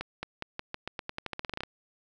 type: accelerating click train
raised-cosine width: 0.3 ms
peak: -18 dBFS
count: 18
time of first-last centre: 0.01-1.635 s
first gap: 220 ms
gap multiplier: 0.88
effects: none